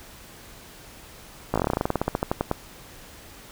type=slowing click train; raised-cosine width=1 ms; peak=-8 dBFS; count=21; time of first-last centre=1.54-2.514 s; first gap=17 ms; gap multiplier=1.1; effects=pink hiss -46 dBFS RMS until 3.51 s